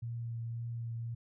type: tone with vibrato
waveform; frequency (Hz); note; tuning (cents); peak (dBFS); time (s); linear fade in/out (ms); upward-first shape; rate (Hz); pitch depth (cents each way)
sine; 116.54; A#2; 0; -36; 0.02-1.15; 10; triangle; 1.9; 18
effects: none

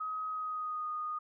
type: tone with pitch glide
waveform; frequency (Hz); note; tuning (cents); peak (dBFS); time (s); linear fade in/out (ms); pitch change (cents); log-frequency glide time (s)
sine; 1265 to 1233.3; D#6 to D#6; +28 to -16; -34; 0-1.19; 10; -44; 0.28-0.89
effects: none

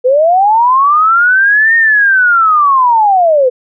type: linear two-way sweep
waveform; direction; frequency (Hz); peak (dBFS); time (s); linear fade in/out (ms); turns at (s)
sine; up then down; 484.7 to 1850 to 484.7; -5; 0.04-3.5; 20; 1.76
effects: none

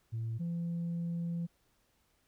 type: tone pair in turn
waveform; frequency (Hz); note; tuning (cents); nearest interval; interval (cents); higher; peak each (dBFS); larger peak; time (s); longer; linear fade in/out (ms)
sine; 113.5 / 170.06; A#2 / F3; -46 / -46; perfect fifth; 700; second; -32 / -31; second; 0.12-0.39 / 0.39-1.47; second; 20
effects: tanh soft clip ceiling -31 dBFS + pink hiss -73 dBFS RMS until 2.27 s

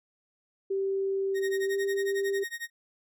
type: tone with pitch glide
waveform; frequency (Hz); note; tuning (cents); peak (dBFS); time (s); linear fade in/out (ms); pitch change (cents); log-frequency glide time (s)
sine; 389.3 to 395.2; G4 to G4; -12 to +14; -26; 0.7-2.44; 10; +26; 1.64-1.75
type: tone with tremolo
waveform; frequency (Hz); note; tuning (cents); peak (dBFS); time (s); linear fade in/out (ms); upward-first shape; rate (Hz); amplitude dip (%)
40% pulse; 1864.7; A#6; 0; -31; 1.34-2.7; 50; sine; 11; 95
effects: none

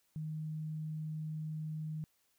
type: tone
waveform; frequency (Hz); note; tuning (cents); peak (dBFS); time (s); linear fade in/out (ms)
sine; 155.56; D#3; 0; -37; 0.16-2.04; 0
effects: white hiss -75 dBFS RMS until 2.38 s

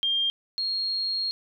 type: tone pair in turn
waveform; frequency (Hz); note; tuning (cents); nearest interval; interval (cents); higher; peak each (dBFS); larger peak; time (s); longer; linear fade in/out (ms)
sine; 3200 / 4263; G7 / C8; +35 / +32; perfect fourth; 497; second; -22 / -25; first; 0.03-0.3 / 0.58-1.31; second; 0
effects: none

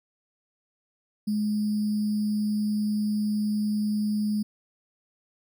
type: tone with sample-and-hold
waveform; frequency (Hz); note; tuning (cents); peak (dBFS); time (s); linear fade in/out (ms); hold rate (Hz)
sine; 210.5; G#3; +24; -23; 1.27-4.43; 10; 4900
effects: none

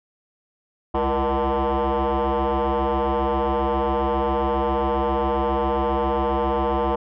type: tone with frequency modulation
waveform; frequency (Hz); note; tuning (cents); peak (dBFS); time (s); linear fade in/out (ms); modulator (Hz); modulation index
sine; 207.7; G#3; 0; -16; 0.94-6.96; 10; 136; 6.4
effects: tanh soft clip ceiling -18 dBFS

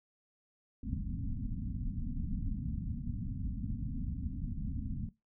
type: low-pass noise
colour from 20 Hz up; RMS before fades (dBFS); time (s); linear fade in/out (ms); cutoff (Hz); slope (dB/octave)
pink; -37; 0.83-5.09; 2; 270; 96
effects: noise-tail reverb RT60 0.2 s tail -20 dB re dry

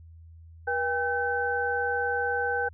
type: tone cluster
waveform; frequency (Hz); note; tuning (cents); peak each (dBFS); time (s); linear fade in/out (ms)
sine; 482.2 / 802 / 1530; B4 / G5 / G6; -41 / +39 / -42; -30 / -30 / -28; 0.67-2.69; 10
effects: added 82 Hz sine -46 dBFS peak until 2.73 s

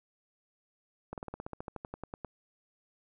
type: slowing click train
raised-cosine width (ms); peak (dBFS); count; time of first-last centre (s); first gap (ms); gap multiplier
1; -25; 16; 1.13-2.247; 48; 1.06
effects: none

